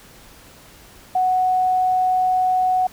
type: tone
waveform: sine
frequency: 740 Hz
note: F#5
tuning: in tune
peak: -15 dBFS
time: 1.15-2.87 s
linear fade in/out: 5 ms
effects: pink hiss -46 dBFS RMS until 2.92 s